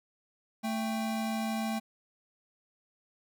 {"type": "tone pair together", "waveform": "square", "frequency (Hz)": [221.7, 790], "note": ["A3", "G5"], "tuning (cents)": [13, 13], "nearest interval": "octave + minor seventh", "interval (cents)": 2200, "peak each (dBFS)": [-32, -38], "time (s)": [0.63, 1.8], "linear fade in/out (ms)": 20, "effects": []}